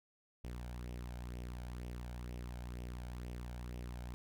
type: tone with flanger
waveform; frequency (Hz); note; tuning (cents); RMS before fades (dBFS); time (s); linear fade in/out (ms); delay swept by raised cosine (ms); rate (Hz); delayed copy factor
sawtooth; 60.7; B1; -29; -45; 0.44-4.14; 0; 0.34 to 1.34; 2.1; +0.5
effects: none